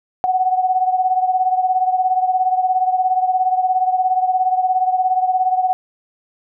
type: beating tone pair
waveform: sine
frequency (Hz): 740 / 757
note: F#5 / F#5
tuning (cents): 0 / +39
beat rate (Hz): 17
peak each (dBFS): -15 / -20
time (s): 0.24-5.73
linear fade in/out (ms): 0
effects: none